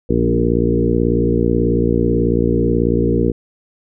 harmonic tone with a mistuned harmonic, 58.27 Hz, A#1, in tune, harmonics 1 / 2 / 3 / 4 / 5 / 6 / 7 / 8, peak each -21 / -21 / -21 / -21 / -21 / -21 / -21 / -21 dBFS, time 0.09-3.32 s, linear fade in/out 10 ms, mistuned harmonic 4, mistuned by +16 cents, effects none

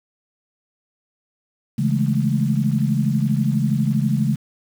sine chord, A major seventh, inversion first, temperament equal, 138.59 / 164.81 / 207.7 / 220 Hz, C#3 / E3 / G#3 / A3, 0 / 0 / 0 / 0 cents, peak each -20 / -24 / -22 / -23 dBFS, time 1.78-4.36 s, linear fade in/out 10 ms, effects 7-bit

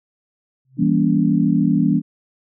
sine tone with exponential growth, 131.5 Hz, C3, 9 cents sharp, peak -25 dBFS, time 0.65-0.83 s, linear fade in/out 2 ms, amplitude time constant 37 ms
sine chord, E diminished seventh, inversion none, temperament just, 164.81 / 197.78 / 237.3 / 284.8 Hz, E3 / G3 / Bb3 / Db4, 0 / +16 / +31 / +47 cents, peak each -19 dBFS, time 0.77-2.02 s, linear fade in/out 50 ms
effects none

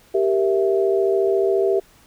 sine chord, E diminished, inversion first, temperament equal, 392 / 466.2 / 659.3 Hz, G4 / Bb4 / E5, 0 / 0 / 0 cents, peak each -17 / -23 / -23 dBFS, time 0.14-1.8 s, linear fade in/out 10 ms, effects pink hiss -53 dBFS RMS until 2.06 s

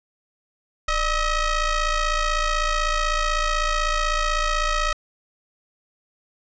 sawtooth ring-modulated tone, 629 Hz, D#5, 19 cents sharp, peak -13 dBFS, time 0.88-4.93 s, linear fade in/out 5 ms, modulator 657 Hz, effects resampled to 16000 Hz + 9-bit

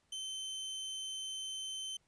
sawtooth tone, 3085 Hz, G7, 28 cents flat, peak -36 dBFS, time 0.12-1.97 s, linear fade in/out 5 ms, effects pink hiss -75 dBFS RMS until 2.07 s + resampled to 22050 Hz

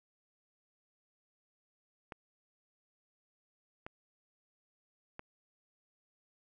clicks, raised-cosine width 0.5 ms, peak -28 dBFS, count 3, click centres 2.122 / 3.865 / 5.194 s, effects none

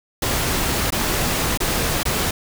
pink noise with dropouts, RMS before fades -21 dBFS, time 0.22-2.31 s, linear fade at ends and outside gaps 5 ms, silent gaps 0.905-0.922 / 1.575-1.602 / 2.032-2.053 s, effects none

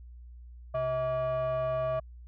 sine tone with frequency modulation, 640 Hz, D#5, 49 cents sharp, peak -25 dBFS, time 0.74-2 s, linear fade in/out 10 ms, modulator 510 Hz, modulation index 0.64, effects tanh soft clip ceiling -26 dBFS + added 60 Hz sine -45 dBFS peak until 2.27 s

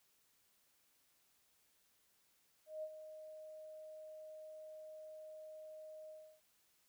sine tone with ADSR envelope, 622.3 Hz, D#5, in tune, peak -40 dBFS, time 2.66-6.41 s, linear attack 170 ms, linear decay 56 ms, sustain -10 dB, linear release 310 ms, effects white hiss -75 dBFS RMS until 6.88 s

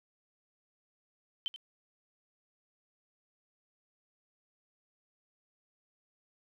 sine tone with echo, 3090 Hz, G7, 26 cents flat, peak -31 dBFS, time 1.46-1.48 s, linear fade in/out 0 ms, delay 81 ms, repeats 1, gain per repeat -12 dB, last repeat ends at 1.561 s, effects none

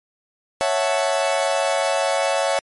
40% pulse chord, F# minor seventh, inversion second, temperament equal, 554.4 / 659.3 / 740 / 880 Hz, C#5 / E5 / F#5 / A5, 0 / 0 / 0 / 0 cents, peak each -21 / -22 / -25 / -26 dBFS, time 0.61-2.59 s, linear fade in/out 0 ms, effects MP3 48 kbps

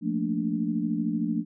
sine chord, Bb major seventh, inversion second, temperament equal, 174.61 / 220 / 233.1 / 293.7 Hz, F3 / A3 / Bb3 / D4, 0 / 0 / 0 / 0 cents, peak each -31 / -29 / -31 / -30 dBFS, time 0.01-1.45 s, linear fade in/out 50 ms, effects none

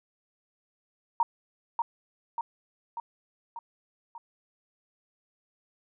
sine tone with echo, 932.3 Hz, A#5, in tune, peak -20 dBFS, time 1.2-1.23 s, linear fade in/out 2 ms, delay 590 ms, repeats 5, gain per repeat -4 dB, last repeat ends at 4.18 s, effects none

